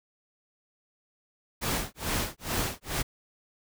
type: noise with tremolo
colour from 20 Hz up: pink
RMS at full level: -28 dBFS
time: 1.61-3.03 s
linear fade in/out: 20 ms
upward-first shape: sine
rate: 2.3 Hz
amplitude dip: 100%
effects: none